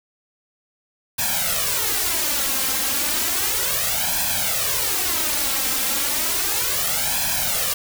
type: noise with flanger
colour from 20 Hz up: white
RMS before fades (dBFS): -22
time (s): 1.18-7.74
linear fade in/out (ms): 10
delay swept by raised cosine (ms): 1.2 to 3.8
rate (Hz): 0.33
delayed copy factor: +0.85
effects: none